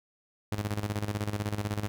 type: tone with tremolo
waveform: sawtooth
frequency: 103.83 Hz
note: G#2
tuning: in tune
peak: -24 dBFS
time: 0.52-1.88 s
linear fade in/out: 0 ms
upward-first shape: square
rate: 16 Hz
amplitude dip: 70%
effects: none